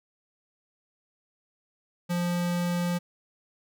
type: tone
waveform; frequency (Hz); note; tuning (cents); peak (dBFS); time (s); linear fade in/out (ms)
square; 175.1; F3; +5; -26; 2.09-2.99; 20
effects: none